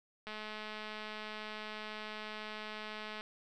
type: click train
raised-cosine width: 0.3 ms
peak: -28 dBFS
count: 630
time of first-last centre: 0.27-3.209 s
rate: 214 Hz
effects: none